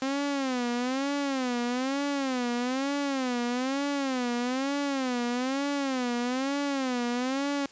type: tone with vibrato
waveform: sawtooth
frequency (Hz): 261.6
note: C4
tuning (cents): 0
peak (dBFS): -23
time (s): 0.02-7.66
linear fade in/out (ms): 2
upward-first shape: sine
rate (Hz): 1.1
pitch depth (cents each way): 150
effects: white hiss -53 dBFS RMS until 7.71 s + resampled to 16000 Hz